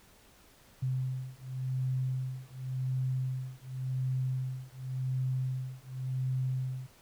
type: beating tone pair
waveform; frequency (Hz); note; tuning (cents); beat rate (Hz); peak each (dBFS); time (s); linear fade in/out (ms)
sine; 129.1 / 130; C3 / C3; -23 / -11; 0.9; -34 / -34; 0.82-6.87; 10
effects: pink hiss -60 dBFS RMS until 7.01 s